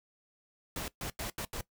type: noise bursts at uneven times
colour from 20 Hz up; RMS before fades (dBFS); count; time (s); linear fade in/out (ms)
pink; -38; 5; 0.76-0.88 / 1.01-1.1 / 1.19-1.3 / 1.38-1.45 / 1.53-1.61; 2
effects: noise-tail reverb RT60 0.1 s tail -18 dB re dry